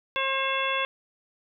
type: harmonic tone with a mistuned harmonic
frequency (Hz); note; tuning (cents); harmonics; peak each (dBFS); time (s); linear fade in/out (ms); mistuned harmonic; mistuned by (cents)
536; C5; +42; 1 / 2 / 3 / 4 / 5 / 6; -32 / -29 / -33 / -33 / -30 / -33; 0.16-0.85; 0; 6; +100
effects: none